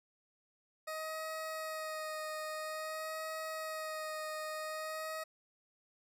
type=tone with vibrato; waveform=20% pulse; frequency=627 Hz; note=D#5; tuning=13 cents sharp; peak=-34 dBFS; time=0.87-5.24 s; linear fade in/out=10 ms; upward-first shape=sine; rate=0.5 Hz; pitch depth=19 cents each way; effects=none